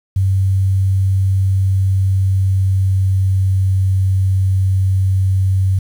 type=tone with pitch glide; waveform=sine; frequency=96 to 95.23 Hz; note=G2 to G2; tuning=-36 to -50 cents; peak=-11 dBFS; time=0.16-5.79 s; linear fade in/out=5 ms; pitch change=-14 cents; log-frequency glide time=1.4-3.94 s; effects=7-bit